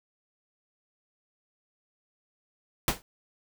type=noise with exponential decay; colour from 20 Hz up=pink; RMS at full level=-21 dBFS; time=2.88-3.02 s; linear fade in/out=1 ms; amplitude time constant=29 ms; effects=none